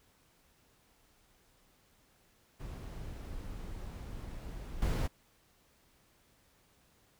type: noise with level steps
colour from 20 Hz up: brown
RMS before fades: -43 / -30 dBFS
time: 2.59-5.08 s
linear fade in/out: 20 ms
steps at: 4.82 s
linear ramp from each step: 2 ms
effects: pink hiss -68 dBFS RMS until 7.19 s